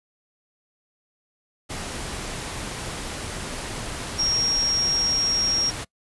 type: tone in noise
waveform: sine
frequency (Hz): 5588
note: F8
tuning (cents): 0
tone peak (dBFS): -20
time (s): 4.18-5.71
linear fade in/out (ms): 20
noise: pink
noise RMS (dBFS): -32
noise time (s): 1.69-5.85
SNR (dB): +9
effects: noise-tail reverb RT60 0.1 s tail -24 dB re dry + resampled to 24000 Hz